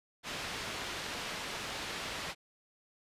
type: low-pass noise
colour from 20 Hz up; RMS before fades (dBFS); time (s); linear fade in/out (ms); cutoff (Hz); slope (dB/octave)
white; -40; 0.23-2.35; 50; 3700; 12
effects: resampled to 32000 Hz